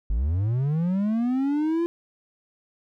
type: linear sweep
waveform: triangle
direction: up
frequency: 46.25 to 345.1 Hz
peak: -19 dBFS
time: 0.1-1.86 s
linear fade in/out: 0 ms
effects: none